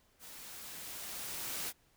white noise with level ramp, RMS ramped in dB -51 to -38 dBFS, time 0.19-1.73 s, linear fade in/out 50 ms, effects pink hiss -70 dBFS RMS until 1.96 s

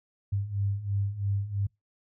sine beating tone pair, 98 / 101 Hz, G2 / G#2, 0 / -48 cents, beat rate 3 Hz, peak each -32 / -28 dBFS, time 0.32-1.67 s, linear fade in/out 10 ms, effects noise-tail reverb RT60 0.2 s tail -26 dB re dry

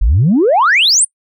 sine exponential sweep, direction up, 42.47 to 9740 Hz, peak -6 dBFS, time 0.01-1.05 s, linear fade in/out 10 ms, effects noise-tail reverb RT60 0.1 s tail -25 dB re dry + tanh soft clip ceiling -4 dBFS

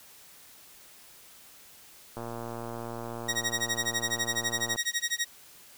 click train, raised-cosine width 1 ms, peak -24 dBFS, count 304, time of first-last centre 2.17-4.76 s, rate 117 Hz
15% pulse tone with tremolo, 1887 Hz, A#6, 21 cents sharp, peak -19 dBFS, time 3.28-5.25 s, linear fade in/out 10 ms, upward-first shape sine, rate 12 Hz, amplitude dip 100%
effects white hiss -53 dBFS RMS until 5.77 s

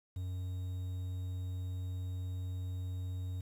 triangle tone with quantisation, 91.7 Hz, F#2, 15 cents flat, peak -34 dBFS, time 0.16-3.41 s, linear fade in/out 5 ms, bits 10, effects none

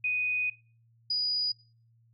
sine tone pair in turn, 2489 / 4918 Hz, D#7 / D#8, 0 / -21 cents, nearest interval octave, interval 1179 cents, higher second, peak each -26 / -26 dBFS, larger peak neither, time 0.04-0.5 / 1.1-1.52 s, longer first, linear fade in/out 5 ms, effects noise-tail reverb RT60 0.4 s tail -20 dB re dry + added 115 Hz sine -61 dBFS peak until 2.13 s

